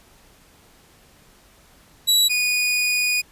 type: tone pair in turn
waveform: sawtooth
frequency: 3915 / 2466 Hz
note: B7 / D#7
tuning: -16 / -16 cents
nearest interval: minor sixth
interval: 800 cents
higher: first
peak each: -11 / -15 dBFS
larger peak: first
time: 2.07-2.29 / 2.29-3.22 s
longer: second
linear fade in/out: 20 ms
effects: pink hiss -53 dBFS RMS until 3.31 s + resampled to 32000 Hz